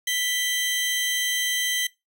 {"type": "tone pair together", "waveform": "sawtooth", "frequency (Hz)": [1975.5, 3136], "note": ["B6", "G7"], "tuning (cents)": [0, 0], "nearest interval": "minor sixth", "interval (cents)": 800, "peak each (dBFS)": [-23, -22], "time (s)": [0.07, 1.87], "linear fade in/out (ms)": 5, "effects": ["noise-tail reverb RT60 0.2 s tail -20 dB re dry"]}